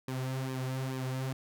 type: tone with flanger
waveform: sawtooth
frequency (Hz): 130.81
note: C3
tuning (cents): 0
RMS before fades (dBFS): -35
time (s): 0.08-1.33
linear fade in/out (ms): 2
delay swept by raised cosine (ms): 1.4 to 5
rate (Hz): 2.3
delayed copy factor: -0.7
effects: none